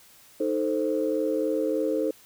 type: chord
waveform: sine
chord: A diminished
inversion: second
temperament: equal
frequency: 311.1 / 440 / 523.3 Hz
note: Eb4 / A4 / C5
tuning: 0 / 0 / 0 cents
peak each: -27 dBFS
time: 0.4-2.11 s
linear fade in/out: 5 ms
effects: tanh soft clip ceiling -14 dBFS + white hiss -54 dBFS RMS until 2.25 s